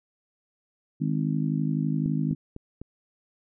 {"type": "harmonic tone", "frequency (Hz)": 51.91, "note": "G#1", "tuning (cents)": 0, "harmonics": [3, 4, 5, 6], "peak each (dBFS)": [-26, -30, -29, -36], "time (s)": [1, 2.35], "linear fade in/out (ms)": 20}
{"type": "click train", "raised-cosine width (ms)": 3, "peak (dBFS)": -25, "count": 4, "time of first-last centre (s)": [2.06, 2.816], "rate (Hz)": 3.97}
{"effects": []}